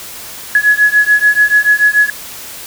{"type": "beating tone pair", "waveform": "sine", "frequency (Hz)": [1686, 1692.9], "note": ["G#6", "G#6"], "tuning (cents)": [26, 33], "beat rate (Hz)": 6.9, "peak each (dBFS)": -10, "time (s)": [0.55, 2.1], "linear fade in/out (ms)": 2, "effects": ["white hiss -29 dBFS RMS until 2.66 s"]}